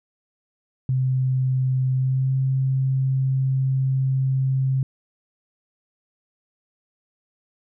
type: tone with pitch glide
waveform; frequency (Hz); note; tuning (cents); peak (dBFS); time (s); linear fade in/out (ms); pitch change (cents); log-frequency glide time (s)
sine; 130 to 132.73; C3 to C3; -11 to +25; -18; 0.89-4.83; 2; +36; 1.95-2.35
effects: none